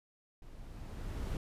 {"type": "noise with level ramp", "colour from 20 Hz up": "brown", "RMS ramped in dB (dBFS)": [-52, -35], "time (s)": [0.42, 1.37], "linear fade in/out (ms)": 2, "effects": ["resampled to 32000 Hz"]}